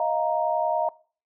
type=chord; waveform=sine; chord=Eb suspended second; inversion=none; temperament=equal with one note detuned; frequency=628 / 698.5 / 932.3 Hz; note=Eb5 / F5 / Bb5; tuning=+16 / 0 / 0 cents; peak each=-26 dBFS; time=0-0.89 s; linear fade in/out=2 ms; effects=noise-tail reverb RT60 0.4 s tail -21 dB re dry